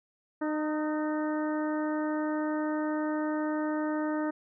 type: harmonic tone with a mistuned harmonic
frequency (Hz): 305.4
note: D#4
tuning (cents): -32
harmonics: 1 / 2 / 3 / 4 / 5 / 6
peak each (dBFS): -29 / -35 / -39 / -41 / -43 / -45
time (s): 0.41-4.31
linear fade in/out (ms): 10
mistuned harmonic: 4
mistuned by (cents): +31
effects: none

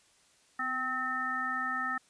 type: harmonic tone with a mistuned harmonic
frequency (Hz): 258.7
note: C4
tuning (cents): -19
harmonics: 1 / 3 / 5 / 7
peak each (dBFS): -43 / -41 / -33 / -34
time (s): 0.59-1.98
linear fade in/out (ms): 5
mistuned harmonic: 1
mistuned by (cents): -32
effects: white hiss -65 dBFS RMS until 2.09 s + resampled to 22050 Hz

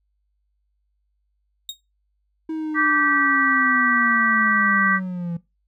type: tone with exponential decay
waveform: 35% pulse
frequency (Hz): 3729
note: A#7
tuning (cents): 0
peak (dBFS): -22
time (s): 1.69-1.78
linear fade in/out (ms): 2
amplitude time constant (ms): 19
type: linear sweep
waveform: triangle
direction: down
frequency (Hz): 320 to 167.8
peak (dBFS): -22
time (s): 2.49-5.37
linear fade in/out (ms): 5
type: harmonic tone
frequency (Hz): 388.9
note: G4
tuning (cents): -14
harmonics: 3 / 4 / 5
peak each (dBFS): -21 / -21 / -21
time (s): 2.74-5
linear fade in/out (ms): 50
effects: noise-tail reverb RT60 0.2 s tail -18 dB re dry + added 50 Hz sine -67 dBFS peak until 5.67 s

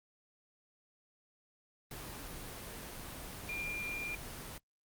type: tone in noise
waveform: sine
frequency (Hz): 2400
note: D7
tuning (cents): +37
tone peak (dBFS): -37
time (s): 3.49-4.15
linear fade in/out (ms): 2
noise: pink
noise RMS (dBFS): -45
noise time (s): 1.91-4.58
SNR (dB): +5
effects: Opus 24 kbps

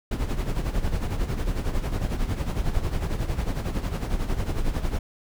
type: noise with tremolo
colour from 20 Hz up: brown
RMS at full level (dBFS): -23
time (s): 0.11-4.99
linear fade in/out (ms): 5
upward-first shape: sine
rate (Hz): 11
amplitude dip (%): 65
effects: none

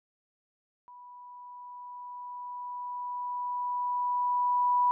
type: tone with level ramp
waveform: sine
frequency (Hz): 983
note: B5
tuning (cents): -8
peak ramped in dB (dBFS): -47 to -21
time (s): 0.88-4.91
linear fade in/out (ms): 0
effects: none

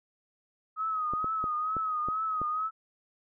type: tone with vibrato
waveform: sine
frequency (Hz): 1264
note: D#6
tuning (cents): +27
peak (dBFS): -28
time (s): 0.76-2.71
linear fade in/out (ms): 50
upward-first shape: triangle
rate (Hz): 2.2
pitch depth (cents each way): 70
type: clicks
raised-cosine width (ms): 2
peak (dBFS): -24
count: 6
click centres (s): 1.136 / 1.244 / 1.441 / 1.767 / 2.086 / 2.416
effects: none

